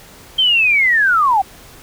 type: linear sweep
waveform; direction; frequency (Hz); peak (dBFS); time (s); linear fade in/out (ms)
sine; down; 3166 to 740; -10; 0.38-1.42; 10
effects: pink hiss -41 dBFS RMS until 1.82 s